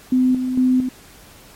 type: tone with tremolo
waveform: sine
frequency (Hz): 255.2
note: C4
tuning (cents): -43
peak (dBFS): -12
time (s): 0.12-0.89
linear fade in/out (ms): 5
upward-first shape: square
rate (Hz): 2.2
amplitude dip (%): 55
effects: pink hiss -45 dBFS RMS until 1.55 s + MP3 64 kbps